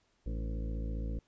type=harmonic tone with a mistuned harmonic; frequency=55 Hz; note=A1; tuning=in tune; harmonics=1 / 2 / 3 / 4 / 5 / 6 / 8 / 9 / 10; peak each=-34 / -44 / -46 / -47 / -48 / -53 / -54 / -52 / -58 dBFS; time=0.26-1.19 s; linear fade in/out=5 ms; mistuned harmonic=5; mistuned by=+53 cents; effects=pink hiss -73 dBFS RMS until 1.27 s + resampled to 16000 Hz